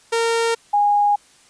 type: tone pair in turn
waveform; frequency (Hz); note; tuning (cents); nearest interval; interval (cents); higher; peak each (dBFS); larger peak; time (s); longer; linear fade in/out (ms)
sawtooth / sine; 460.3 / 821.9; A#4 / G#5; -22 / -18; minor seventh; 1004; second; -13; neither; 0.12-0.55 / 0.73-1.16; neither; 10
effects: white hiss -52 dBFS RMS until 1.49 s + resampled to 22050 Hz